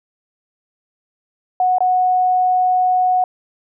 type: tone with dropouts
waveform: sine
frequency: 735 Hz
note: F#5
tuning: 12 cents flat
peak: -12 dBFS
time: 1.6-3.24 s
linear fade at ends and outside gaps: 2 ms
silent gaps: 1.784-1.805 s
effects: none